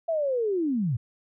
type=linear sweep; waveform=sine; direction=down; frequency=675 to 104.4 Hz; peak=-23 dBFS; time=0.08-0.97 s; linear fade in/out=10 ms; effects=none